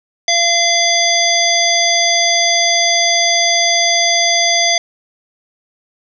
harmonic tone, 685 Hz, F5, 34 cents flat, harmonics 1 / 3 / 5 / 7 / 9, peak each -17 / -17 / -17 / -17 / -17 dBFS, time 0.28-4.78 s, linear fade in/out 2 ms, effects none

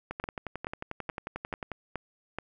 two click trains, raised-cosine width 0.5 ms, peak -20 / -18 dBFS, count 19 / 6, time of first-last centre 0.11-1.717 / 0.24-2.386 s, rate 11.2 / 2.33 Hz, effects none

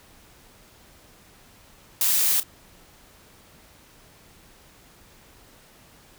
blue noise with echo, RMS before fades -21 dBFS, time 2.01-2.4 s, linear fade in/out 2 ms, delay 32 ms, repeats 1, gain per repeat -14 dB, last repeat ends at 2.432 s, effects pink hiss -53 dBFS RMS until 6.18 s

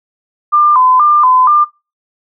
sine tone with vibrato, 1103 Hz, C#6, 9 cents flat, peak -5 dBFS, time 0.52-1.65 s, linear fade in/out 20 ms, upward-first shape square, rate 2.1 Hz, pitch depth 140 cents each way, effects noise-tail reverb RT60 0.3 s tail -25 dB re dry

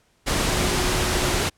sine tone in noise, 363.2 Hz, F#4, 32 cents flat, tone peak -29 dBFS, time 0.48-1.43 s, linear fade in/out 20 ms, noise pink, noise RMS -22 dBFS, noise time 0.26-1.5 s, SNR -10 dB, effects pink hiss -63 dBFS RMS until 1.57 s + low-pass 10000 Hz 12 dB/octave

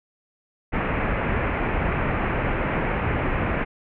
pink low-pass noise, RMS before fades -24 dBFS, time 0.72-3.65 s, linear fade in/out 20 ms, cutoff 2500 Hz, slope 48 dB/octave, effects none

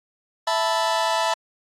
sawtooth chord, E suspended fourth, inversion none, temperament just, 659.3 / 879 / 988.9 Hz, E5 / A5 / B5, 0 / -2 / +2 cents, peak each -20 dBFS, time 0.47-1.34 s, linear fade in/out 5 ms, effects low-pass 7000 Hz 12 dB/octave + AAC 48 kbps

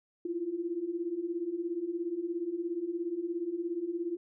sine beating tone pair, 330 / 347 Hz, E4 / F4, +2 / -11 cents, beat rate 17 Hz, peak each -37 / -33 dBFS, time 0.25-4.17 s, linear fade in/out 5 ms, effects none

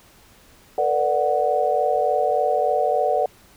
sine chord, B minor seventh, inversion third, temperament equal with one note detuned, 450.5 / 493.9 / 587.3 / 740 Hz, A4 / B4 / D5 / F#5, +41 / 0 / 0 / 0 cents, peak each -25 / -25 / -22 / -21 dBFS, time 0.78-3.26 s, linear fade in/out 2 ms, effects pink hiss -52 dBFS RMS until 3.56 s

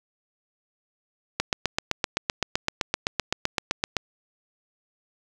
click train, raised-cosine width 0.2 ms, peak -5 dBFS, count 21, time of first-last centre 1.4-3.967 s, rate 7.79 Hz, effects 7-bit

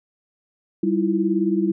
sine tone cluster, 195 / 321 / 339.5 Hz, G3 / E4 / F4, -9 / -46 / -49 cents, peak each -22 dBFS, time 0.83-1.72 s, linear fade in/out 5 ms, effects none

